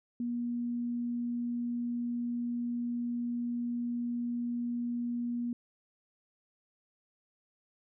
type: tone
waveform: sine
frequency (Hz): 239.5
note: A#3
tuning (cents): +47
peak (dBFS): -31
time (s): 0.2-5.53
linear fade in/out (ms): 2
effects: none